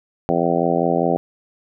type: harmonic tone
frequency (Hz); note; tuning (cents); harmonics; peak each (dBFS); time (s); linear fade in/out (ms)
85; F2; -46; 2 / 3 / 4 / 5 / 6 / 7 / 8 / 9; -24 / -24 / -24 / -24 / -24 / -24 / -24 / -24; 0.29-1.17; 0
effects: none